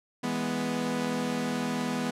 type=chord; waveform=sawtooth; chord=E major; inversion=none; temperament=equal; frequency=164.81 / 207.7 / 246.9 Hz; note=E3 / G#3 / B3; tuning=0 / 0 / 0 cents; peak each=-32 / -30 / -26 dBFS; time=0.23-2.11 s; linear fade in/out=10 ms; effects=low-pass 10000 Hz 12 dB/octave